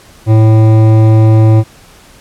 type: tone with hard clipping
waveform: sine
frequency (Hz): 110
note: A2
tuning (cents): 0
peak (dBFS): -5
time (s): 0.26-1.64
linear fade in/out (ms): 50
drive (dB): 13
effects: pink hiss -40 dBFS RMS until 2.2 s + low-pass 12000 Hz 12 dB/octave